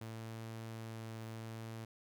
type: tone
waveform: sawtooth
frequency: 112.4 Hz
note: A2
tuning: 37 cents sharp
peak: -40 dBFS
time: 0.01-1.85 s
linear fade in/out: 5 ms
effects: none